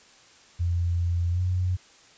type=tone with pitch glide; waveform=sine; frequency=86.4 to 90.96 Hz; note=F2 to F#2; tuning=-18 to -29 cents; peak=-22 dBFS; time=0.59-1.77 s; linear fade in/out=20 ms; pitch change=+89 cents; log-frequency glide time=1.31-1.41 s; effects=white hiss -54 dBFS RMS until 2.17 s + resampled to 16000 Hz